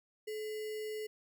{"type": "tone with sample-and-hold", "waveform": "sine", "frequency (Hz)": 430, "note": "A4", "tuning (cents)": -40, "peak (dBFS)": -37, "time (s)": [0.27, 1.07], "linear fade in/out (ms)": 10, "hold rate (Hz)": 2450, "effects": []}